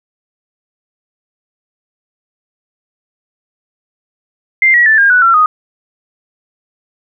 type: tone with pitch steps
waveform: sine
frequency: 2093 / 1919.3 / 1760 / 1613.9 / 1480 / 1357.1 / 1244.5 Hz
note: C7 / B6 / A6 / G6 / F#6 / E6 / D#6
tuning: 0 / -50 / 0 / +50 / 0 / +50 / 0 cents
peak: -5 dBFS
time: 4.62-5.46 s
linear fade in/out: 2 ms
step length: 120 ms
effects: none